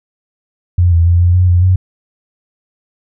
sine tone with pitch steps, 88.3 / 84.1 / 86.6 / 88 / 90.8 / 88.3 / 92.5 Hz, F2 / E2 / F2 / F2 / F#2 / F2 / F#2, +20 / +35 / -14 / +14 / -32 / +20 / 0 cents, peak -6 dBFS, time 0.78-1.76 s, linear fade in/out 5 ms, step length 140 ms, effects none

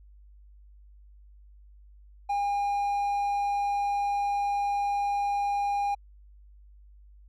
triangle tone, 809 Hz, G#5, 46 cents flat, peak -23 dBFS, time 2.29-5.95 s, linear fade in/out 10 ms, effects added 50 Hz sine -50 dBFS peak until 7.28 s

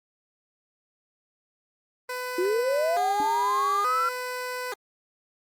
15% pulse tone with vibrato, 451.4 Hz, A4, 44 cents sharp, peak -24 dBFS, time 2.09-4.74 s, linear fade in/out 5 ms, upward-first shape square, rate 0.57 Hz, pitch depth 180 cents each way
sine linear sweep, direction up, 344.5 to 1381 Hz, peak -22 dBFS, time 2.38-4.09 s, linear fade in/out 5 ms
sine tone with exponential decay, 293.9 Hz, D4, 1 cent sharp, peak -28 dBFS, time 3.2-3.32 s, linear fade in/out 0 ms, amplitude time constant 24 ms
effects Opus 32 kbps

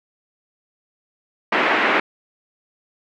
white band-pass noise, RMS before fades -18 dBFS, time 1.52-2 s, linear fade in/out 5 ms, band 230 to 2300 Hz, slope 24 dB/octave, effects none

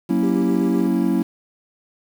triangle chord, F# dominant seventh, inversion none, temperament equal, 185 / 233.1 / 277.2 / 329.6 Hz, F#3 / A#3 / C#4 / E4, 0 / 0 / 0 / 0 cents, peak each -20 dBFS, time 0.09-1.23 s, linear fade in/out 10 ms
triangle tone with tremolo, 392 Hz, G4, in tune, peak -23 dBFS, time 0.23-0.87 s, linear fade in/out 0 ms, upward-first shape square, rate 7.8 Hz, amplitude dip 35%
effects 7-bit

